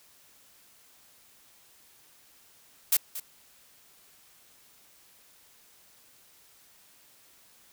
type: noise with echo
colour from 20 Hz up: blue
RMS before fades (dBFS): -22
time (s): 2.92-2.97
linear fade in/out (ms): 5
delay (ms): 230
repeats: 1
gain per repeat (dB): -14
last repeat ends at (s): 3.2
effects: white hiss -59 dBFS RMS until 7.72 s